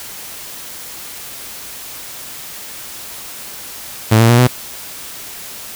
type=tone with pitch steps; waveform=sawtooth; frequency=110.1 / 114.78 / 119.65 / 124.73 Hz; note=A2 / A#2 / A#2 / B2; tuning=+2 / -26 / +46 / +18 cents; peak=-3 dBFS; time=4.11-4.474 s; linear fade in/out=10 ms; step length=91 ms; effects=white hiss -31 dBFS RMS until 5.75 s